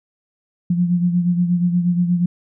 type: beating tone pair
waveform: sine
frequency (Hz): 174.9 / 183.3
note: F3 / F#3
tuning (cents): +3 / -16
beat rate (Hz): 8.4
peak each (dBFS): -15 / -23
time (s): 0.7-2.26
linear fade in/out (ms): 5
effects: none